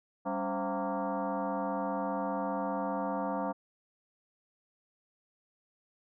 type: tone with frequency modulation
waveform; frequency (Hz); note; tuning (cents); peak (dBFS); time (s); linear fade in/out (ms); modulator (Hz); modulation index
sine; 197.5; G3; +13; -30; 0.25-3.53; 20; 240; 3.8
effects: none